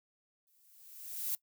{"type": "noise with exponential growth", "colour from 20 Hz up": "violet", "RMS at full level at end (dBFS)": -33, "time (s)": [0.47, 1.35], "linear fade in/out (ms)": 1, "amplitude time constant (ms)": 190, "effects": ["noise-tail reverb RT60 0.1 s tail -20 dB re dry"]}